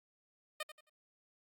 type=tone with echo; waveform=10% pulse; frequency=612 Hz; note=D#5; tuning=29 cents flat; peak=-29 dBFS; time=0.6-0.63 s; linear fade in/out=5 ms; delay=89 ms; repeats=3; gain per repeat=-11 dB; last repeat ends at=0.897 s; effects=Opus 48 kbps